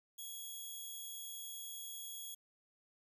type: tone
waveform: 5% pulse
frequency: 3337 Hz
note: G#7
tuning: 8 cents sharp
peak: -37 dBFS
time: 0.18-2.35 s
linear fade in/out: 10 ms
effects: none